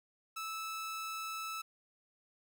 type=tone; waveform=sawtooth; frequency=1310 Hz; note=E6; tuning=11 cents flat; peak=-35 dBFS; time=0.36-1.62 s; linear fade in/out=10 ms; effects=11-bit